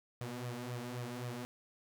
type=tone with flanger; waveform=sawtooth; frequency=122.2 Hz; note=B2; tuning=18 cents flat; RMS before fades=-42 dBFS; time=0.21-1.45 s; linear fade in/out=0 ms; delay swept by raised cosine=1.6 to 5 ms; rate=3.8 Hz; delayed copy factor=+0.7; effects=none